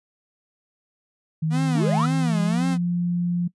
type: tone with pitch glide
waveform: sine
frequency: 158.5 to 174.85 Hz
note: D#3 to F3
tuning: +32 to +2 cents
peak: -20 dBFS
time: 1.42-3.48 s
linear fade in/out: 10 ms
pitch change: +170 cents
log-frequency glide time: 2.09-2.61 s
type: tone with vibrato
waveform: 45% pulse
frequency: 233.8 Hz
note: A#3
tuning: 5 cents sharp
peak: -24 dBFS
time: 1.5-2.78 s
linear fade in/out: 50 ms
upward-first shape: sine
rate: 1.9 Hz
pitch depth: 230 cents each way
type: exponential sweep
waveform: triangle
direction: up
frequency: 246.9 to 1396.9 Hz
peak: -21 dBFS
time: 1.75-2.06 s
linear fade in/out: 5 ms
effects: noise-tail reverb RT60 0.1 s tail -21 dB re dry + resampled to 24000 Hz